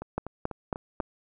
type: two click trains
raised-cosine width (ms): 1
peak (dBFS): -14 / -22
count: 4 / 5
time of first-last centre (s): 0.18-1.002 / 0.02-1.005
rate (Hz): 3.65 / 4.06
effects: none